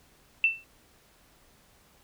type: tone with exponential decay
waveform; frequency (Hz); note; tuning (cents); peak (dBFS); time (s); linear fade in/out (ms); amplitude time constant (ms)
sine; 2674; E7; +24; -16; 0.44-0.64; 1; 43
effects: pink hiss -61 dBFS RMS until 2.03 s